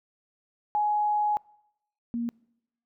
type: tone pair in turn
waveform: sine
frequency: 838 / 235.2 Hz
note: G#5 / A#3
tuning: +15 / +16 cents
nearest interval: octave + minor seventh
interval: 2199 cents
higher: first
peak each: -22 / -27 dBFS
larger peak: first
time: 0.75-1.37 / 2.14-2.29 s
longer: first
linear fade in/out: 0 ms
effects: noise-tail reverb RT60 0.8 s tail -25 dB re dry